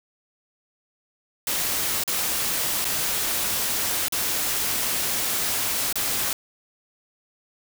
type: noise with dropouts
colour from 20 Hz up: white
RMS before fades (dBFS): -25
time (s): 1.47-6.33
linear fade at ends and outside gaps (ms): 2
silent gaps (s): 2.037-2.077 / 2.845-2.851 / 4.084-4.123 / 5.927-5.956
effects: none